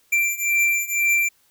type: beating tone pair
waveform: square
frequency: 2354 / 2356 Hz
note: D7 / D7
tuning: +3 / +5 cents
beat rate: 2 Hz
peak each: -21 / -23 dBFS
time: 0.12-1.29 s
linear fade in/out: 10 ms
effects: white hiss -61 dBFS RMS until 1.5 s